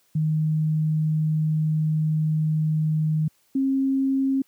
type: tone pair in turn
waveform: sine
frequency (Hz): 155.56 / 268.9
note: D#3 / C4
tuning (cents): 0 / +47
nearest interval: major sixth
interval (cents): 947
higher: second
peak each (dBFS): -19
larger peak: neither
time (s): 0.15-3.28 / 3.55-4.42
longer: first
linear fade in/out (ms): 5
effects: white hiss -64 dBFS RMS until 4.47 s + high-pass 80 Hz 12 dB/octave